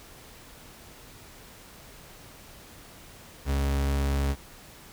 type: tone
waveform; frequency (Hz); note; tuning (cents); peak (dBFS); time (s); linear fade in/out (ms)
40% pulse; 69.3; C#2; 0; -23; 3.45-4.36; 50
effects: pink hiss -49 dBFS RMS until 4.92 s